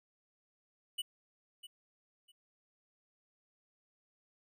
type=tone with echo; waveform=square; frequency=2955 Hz; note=F#7; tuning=3 cents flat; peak=-35 dBFS; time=0.98-1.02 s; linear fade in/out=10 ms; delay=650 ms; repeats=2; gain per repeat=-13 dB; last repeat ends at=2.32 s; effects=none